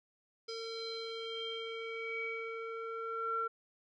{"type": "tone with low-pass filter sweep", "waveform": "square", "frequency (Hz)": 453.5, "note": "A#4", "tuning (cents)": -48, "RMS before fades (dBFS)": -40, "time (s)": [0.48, 3.48], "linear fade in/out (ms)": 10, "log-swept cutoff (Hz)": [4900, 1300], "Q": 8.4, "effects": []}